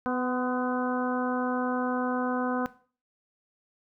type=harmonic tone with a mistuned harmonic; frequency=250.4 Hz; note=B3; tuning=24 cents sharp; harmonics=1 / 2 / 3 / 4 / 5 / 6; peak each=-29 / -32 / -34 / -35 / -36 / -37 dBFS; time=0.06-2.66 s; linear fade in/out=0 ms; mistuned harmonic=4; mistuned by=+33 cents; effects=noise-tail reverb RT60 0.4 s tail -17 dB re dry

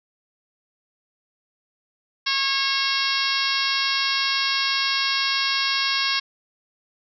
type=harmonic tone with a mistuned harmonic; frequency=546 Hz; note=C#5; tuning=26 cents flat; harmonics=2 / 3 / 4 / 5 / 6 / 7 / 8 / 9 / 10; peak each=-29 / -29 / -29 / -29 / -29 / -29 / -29 / -29 / -29 dBFS; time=2.26-6.2 s; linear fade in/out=10 ms; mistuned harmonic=9; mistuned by=-16 cents; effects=none

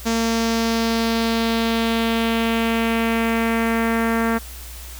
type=tone with low-pass filter sweep; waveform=sawtooth; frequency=228 Hz; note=A#3; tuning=38 cents flat; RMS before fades=-20 dBFS; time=0.05-4.39 s; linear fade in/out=20 ms; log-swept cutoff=6400 to 1700 Hz; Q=2.1; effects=added 60 Hz sine -35 dBFS peak until 4.99 s + white hiss -39 dBFS RMS until 4.99 s

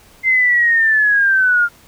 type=linear sweep; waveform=sine; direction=down; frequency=2088 to 1396.9 Hz; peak=-10 dBFS; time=0.23-1.69 s; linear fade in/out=50 ms; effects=pink hiss -47 dBFS RMS until 1.87 s

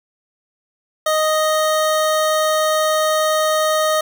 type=tone; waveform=25% pulse; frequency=622.3 Hz; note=D#5; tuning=in tune; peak=-11 dBFS; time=1.06-4.01 s; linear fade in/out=5 ms; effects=8-bit

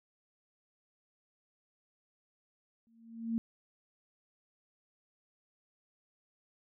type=tone with exponential growth; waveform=sine; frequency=228.4 Hz; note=A#3; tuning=35 cents flat; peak=-27 dBFS; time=2.87-3.38 s; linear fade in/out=0 ms; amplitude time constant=110 ms; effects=none

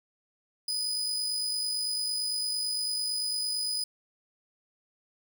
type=tone with amplitude modulation; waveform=35% pulse; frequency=4978 Hz; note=D#8; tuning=in tune; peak=-26 dBFS; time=0.68-3.84 s; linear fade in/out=5 ms; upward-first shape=sine; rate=48.9 Hz; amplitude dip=30%; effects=none

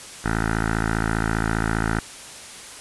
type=tone with low-pass filter; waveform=10% pulse; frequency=55 Hz; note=A1; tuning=in tune; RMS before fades=-23 dBFS; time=0.24-2 s; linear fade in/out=10 ms; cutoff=1600 Hz; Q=5.7; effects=white hiss -39 dBFS RMS until 2.8 s + resampled to 24000 Hz

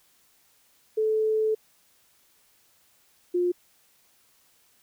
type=tone pair in turn; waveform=sine; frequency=435.6 / 354.8 Hz; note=A4 / F4; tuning=-17 / +27 cents; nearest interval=major third; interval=356 cents; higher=first; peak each=-21 / -21 dBFS; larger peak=neither; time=0.97-1.55 / 3.34-3.52 s; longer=first; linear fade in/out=10 ms; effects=white hiss -63 dBFS RMS until 4.82 s

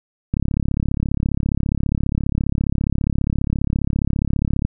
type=click train; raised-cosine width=5 ms; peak=-7 dBFS; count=151; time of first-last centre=0.34-4.65 s; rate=34.8 Hz; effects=none

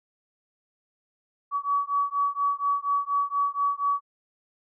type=beating tone pair; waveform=sine; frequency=1134 / 1138.2 Hz; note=C#6 / C#6; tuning=+39 / +45 cents; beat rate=4.2 Hz; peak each=-26 dBFS; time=1.51-4.01 s; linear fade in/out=50 ms; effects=none

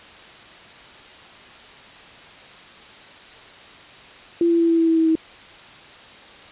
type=tone with pitch steps; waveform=sine; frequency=339.8 / 337.1 / 334.3 / 331.7 / 329 / 326.3 / 323.7 / 321.1 Hz; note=F4 / E4 / E4 / E4 / E4 / E4 / E4 / E4; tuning=-47 / +39 / +24 / +11 / -3 / -18 / -31 / -45 cents; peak=-14 dBFS; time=4.41-5.154 s; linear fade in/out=2 ms; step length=93 ms; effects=white hiss -43 dBFS RMS until 6.51 s + resampled to 8000 Hz

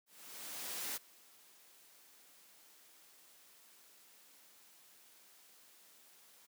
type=noise with ADSR envelope; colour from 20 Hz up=white; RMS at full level=-40 dBFS; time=0.06-6.47 s; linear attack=900 ms; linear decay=22 ms; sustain=-23 dB; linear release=21 ms; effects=high-pass 200 Hz 12 dB/octave

